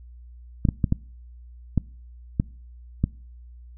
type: clicks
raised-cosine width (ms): 5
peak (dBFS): -7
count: 7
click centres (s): 0.652 / 0.688 / 0.842 / 0.924 / 1.777 / 2.399 / 3.04
effects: noise-tail reverb RT60 0.5 s tail -25 dB re dry + added 60 Hz sine -42 dBFS peak until 3.77 s